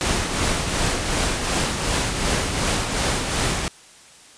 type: noise with tremolo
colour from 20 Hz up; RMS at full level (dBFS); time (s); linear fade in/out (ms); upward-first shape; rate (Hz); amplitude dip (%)
pink; -20; 0.01-3.68; 0; triangle; 2.7; 50
effects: white hiss -47 dBFS RMS until 4.37 s + resampled to 22050 Hz